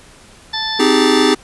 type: harmonic tone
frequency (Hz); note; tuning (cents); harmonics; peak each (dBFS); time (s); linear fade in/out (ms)
880; A5; 0; 1 / 2 / 4 / 5 / 6; -25 / -25 / -22 / -28 / -25; 0.53-1.34; 10
type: chord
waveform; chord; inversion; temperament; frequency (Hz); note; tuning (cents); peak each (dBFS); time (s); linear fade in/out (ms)
square; Ab major seventh; first; just; 259.6 / 311.5 / 389.3 / 415.3; C4 / Eb4 / G4 / Ab4; -13 / +2 / -12 / 0; -17; 0.79-1.35; 10
effects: pink hiss -43 dBFS RMS until 1.43 s + resampled to 24000 Hz

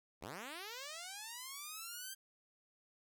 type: linear sweep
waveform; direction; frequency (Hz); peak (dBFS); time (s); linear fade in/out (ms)
5% pulse; up; 61.74 to 1589; -34; 0.21-2.15; 20
effects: none

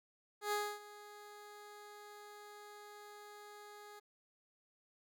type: tone with ADSR envelope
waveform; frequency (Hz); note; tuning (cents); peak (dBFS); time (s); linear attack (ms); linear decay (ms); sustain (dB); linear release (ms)
15% pulse; 415.3; G#4; 0; -27; 0.41-4; 110; 270; -19; 14
effects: none

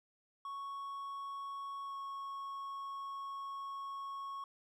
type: tone with pitch glide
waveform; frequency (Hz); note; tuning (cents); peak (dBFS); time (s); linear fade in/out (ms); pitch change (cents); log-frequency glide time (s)
triangle; 1108.7 to 1101.7; C#6 to C#6; 0 to -11; -39; 0.45-4.44; 2; -11; 1.84-1.95
effects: none

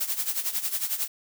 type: noise with tremolo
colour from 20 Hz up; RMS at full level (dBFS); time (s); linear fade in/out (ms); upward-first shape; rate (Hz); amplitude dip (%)
blue; -26; 0-1.08; 10; sine; 11; 75
effects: none

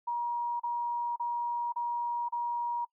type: tone bursts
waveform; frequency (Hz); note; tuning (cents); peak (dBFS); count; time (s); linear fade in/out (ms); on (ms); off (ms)
sine; 952; A#5; +36; -29; 5; 0.07-2.852; 10; 530; 33
effects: noise-tail reverb RT60 0.1 s tail -24 dB re dry

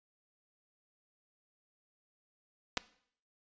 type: clicks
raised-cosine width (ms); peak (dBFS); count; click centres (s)
0.2; -14; 2; 2.772 / 2.776
effects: noise-tail reverb RT60 0.6 s tail -19 dB re dry + resampled to 16000 Hz

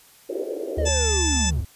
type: band-pass noise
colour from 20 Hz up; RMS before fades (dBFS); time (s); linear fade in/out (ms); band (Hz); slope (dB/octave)
white; -29; 0.29-0.89; 10; 330 to 530; 48
type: tone with pitch glide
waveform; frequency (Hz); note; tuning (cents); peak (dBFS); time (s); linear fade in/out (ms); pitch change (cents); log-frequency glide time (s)
triangle; 75.3 to 73.28; D2 to D2; +44 to -3; -20; 0.77-1.62; 10; -47; 1.01-1.16
type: linear sweep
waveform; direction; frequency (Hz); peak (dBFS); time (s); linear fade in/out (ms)
triangle; down; 635 to 73.42; -24; 0.78-1.65; 5
type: harmonic tone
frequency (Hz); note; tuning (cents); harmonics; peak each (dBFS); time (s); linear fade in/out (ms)
875; A5; -10; 1 / 2 / 3 / 4 / 6 / 7 / 8 / 9; -32 / -33 / -33 / -30 / -30 / -28 / -30 / -29; 0.85-1.51; 20
effects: white hiss -52 dBFS RMS until 1.75 s + resampled to 32000 Hz

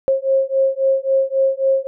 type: beating tone pair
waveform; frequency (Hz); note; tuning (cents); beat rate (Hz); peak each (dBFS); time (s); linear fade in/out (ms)
sine; 535 / 538.7; C5 / C#5; +38 / -50; 3.7; -17; 0.08-1.87; 0
effects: none

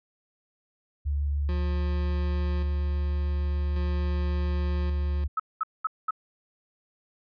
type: tone with vibrato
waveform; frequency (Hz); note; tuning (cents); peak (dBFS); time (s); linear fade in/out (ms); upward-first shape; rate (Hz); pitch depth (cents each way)
sine; 71.8; D2; -39; -24; 1.05-5.28; 20; sine; 6.8; 11
type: tone with tremolo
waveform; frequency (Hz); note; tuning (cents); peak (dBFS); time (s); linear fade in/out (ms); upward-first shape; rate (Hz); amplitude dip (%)
25% pulse; 178.3; F3; +36; -30; 1.49-5.24; 0; square; 0.44; 45
type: tone bursts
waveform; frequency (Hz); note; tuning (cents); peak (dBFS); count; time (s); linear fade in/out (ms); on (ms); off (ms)
sine; 1291; E6; -37; -23; 4; 5.37-6.108; 5; 27; 210
effects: resampled to 11025 Hz

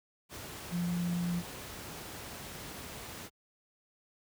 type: tone in noise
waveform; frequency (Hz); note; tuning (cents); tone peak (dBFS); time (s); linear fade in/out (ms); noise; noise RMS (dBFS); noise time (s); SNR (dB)
sine; 174.61; F3; 0; -30; 0.7-1.43; 50; pink; -44; 0.29-3.3; +11
effects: high-pass 60 Hz 12 dB/octave

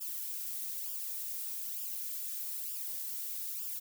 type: noise with flanger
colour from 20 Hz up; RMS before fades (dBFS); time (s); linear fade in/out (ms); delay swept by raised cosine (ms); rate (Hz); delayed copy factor
violet; -39; 0-3.8; 20; 0.48 to 3.18; 1.1; -0.7
effects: none

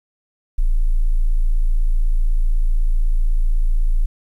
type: tone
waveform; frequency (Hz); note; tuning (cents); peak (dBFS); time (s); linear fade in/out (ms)
sine; 28; A0; +31; -12; 0.58-4.06; 10
effects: 9-bit

